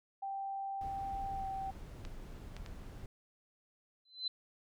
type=tone with pitch glide; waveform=sine; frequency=784 to 774.1 Hz; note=G5 to G5; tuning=0 to -22 cents; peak=-37 dBFS; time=0.22-1.71 s; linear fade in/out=10 ms; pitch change=-22 cents; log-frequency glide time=1.3-1.46 s
type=noise; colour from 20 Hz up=brown; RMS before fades=-47 dBFS; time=0.81-3.06 s; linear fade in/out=2 ms
type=clicks; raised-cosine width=0.2 ms; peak=-31 dBFS; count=3; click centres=2.051 / 2.566 / 2.662 s
type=tone with exponential growth; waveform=sine; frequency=4045 Hz; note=B7; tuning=41 cents sharp; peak=-31 dBFS; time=4.05-4.28 s; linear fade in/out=5 ms; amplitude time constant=49 ms
effects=none